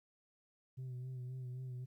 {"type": "tone with vibrato", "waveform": "sine", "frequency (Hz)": 127.3, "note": "C3", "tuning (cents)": -47, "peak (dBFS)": -39, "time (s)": [0.77, 1.86], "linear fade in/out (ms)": 20, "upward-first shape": "sine", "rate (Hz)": 3.8, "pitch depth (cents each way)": 39, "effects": ["tanh soft clip ceiling -41 dBFS", "13-bit"]}